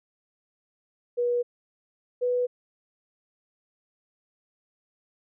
sine tone pair in turn, 483.8 / 493.4 Hz, B4 / B4, -36 / -2 cents, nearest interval unison, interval 34 cents, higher second, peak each -22 dBFS, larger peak neither, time 1.17-1.43 / 2.21-2.47 s, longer neither, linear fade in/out 20 ms, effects none

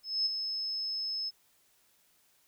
sine tone with ADSR envelope, 5200 Hz, E8, 24 cents flat, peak -25 dBFS, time 0.03-1.31 s, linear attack 230 ms, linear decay 15 ms, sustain -7 dB, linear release 30 ms, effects white hiss -68 dBFS RMS until 2.47 s

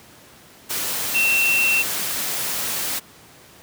sine tone in noise, 2700 Hz, E7, 41 cents sharp, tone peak -16 dBFS, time 1.14-1.83 s, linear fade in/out 20 ms, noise white, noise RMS -25 dBFS, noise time 0.69-3 s, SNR +6 dB, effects pink hiss -47 dBFS RMS until 3.62 s + high-pass 100 Hz 12 dB/octave

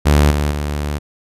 sawtooth tone with level steps, 73.5 Hz, D2, 2 cents sharp, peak -5 / -11 / -15 dBFS, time 0.05-0.99 s, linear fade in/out 20 ms, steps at 0.31 / 0.51 s, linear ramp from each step 2 ms, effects resampled to 32000 Hz

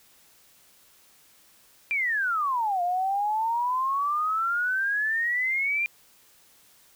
sine exponential two-way sweep, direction down then up, 2408 to 696 to 2408 Hz, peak -23 dBFS, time 1.91-5.86 s, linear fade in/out 0 ms, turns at 2.82 s, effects white hiss -58 dBFS RMS until 6.95 s

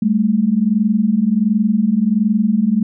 sine tone pair together, 198.62 / 220 Hz, G3 / A3, +23 / 0 cents, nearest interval major second, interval 177 cents, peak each -16 / -14 dBFS, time 0.02-2.83 s, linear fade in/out 5 ms, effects none

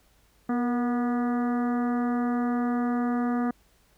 harmonic tone with a mistuned harmonic, 243 Hz, B3, 28 cents flat, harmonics 1 / 2 / 3 / 4 / 5 / 6 / 7 / 8, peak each -24 / -36 / -34 / -44 / -37 / -44 / -45 / -49 dBFS, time 0.49-3.51 s, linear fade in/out 5 ms, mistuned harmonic 2, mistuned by -45 cents, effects added 50 Hz sine -64 dBFS peak until 3.97 s + pink hiss -64 dBFS RMS until 3.97 s

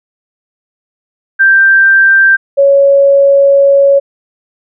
sine tone pair in turn, 1574 / 556.5 Hz, G6 / C#5, +7 / +7 cents, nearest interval octave + tritone, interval 1800 cents, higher first, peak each -3 dBFS, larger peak neither, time 1.39-2.37 / 2.57-4 s, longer second, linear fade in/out 20 ms, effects none

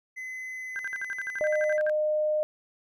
triangle tone with pitch glide, 2033 to 2015 Hz, B6 to B6, +50 to +34 cents, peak -33 dBFS, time 0.16-1.78 s, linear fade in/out 20 ms, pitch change -16 cents, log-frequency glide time 0.48-1.2 s
sine tone bursts, 1586 Hz, G6, 20 cents sharp, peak -30 dBFS, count 14, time 0.76-1.896 s, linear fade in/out 0 ms, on 31 ms, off 54 ms
sine tone, 610 Hz, D#5, 34 cents flat, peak -23 dBFS, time 1.41-2.43 s, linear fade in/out 0 ms
effects none

